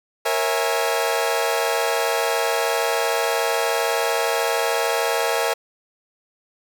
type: chord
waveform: sawtooth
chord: A# half-diminished seventh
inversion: none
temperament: equal with one note detuned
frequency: 466.2 / 546.1 / 659.3 / 830.6 Hz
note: A#4 / C#5 / E5 / G#5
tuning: 0 / -26 / 0 / 0 cents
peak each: -20 / -22 / -21 / -22 dBFS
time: 0.25-5.54 s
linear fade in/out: 10 ms
effects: none